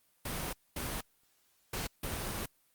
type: noise bursts at uneven times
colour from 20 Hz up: pink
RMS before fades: -37 dBFS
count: 4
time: 0.25-0.53 / 0.76-1.01 / 1.73-1.87 / 2.03-2.46 s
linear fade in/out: 5 ms
effects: white hiss -71 dBFS RMS until 2.74 s + Opus 32 kbps